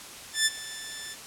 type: tone with ADSR envelope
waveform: 10% pulse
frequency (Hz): 1760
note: A6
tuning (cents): 0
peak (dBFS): -10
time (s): 0.33-1.16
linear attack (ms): 130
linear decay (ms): 33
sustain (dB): -18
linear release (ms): 41
effects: white hiss -43 dBFS RMS until 1.26 s + low-pass 10000 Hz 12 dB/octave